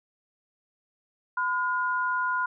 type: tone pair together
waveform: sine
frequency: 1010.5 / 1429 Hz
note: B5 / F6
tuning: +39 / +39 cents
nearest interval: tritone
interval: 600 cents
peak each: -27 dBFS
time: 1.37-2.46 s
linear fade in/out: 5 ms
effects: none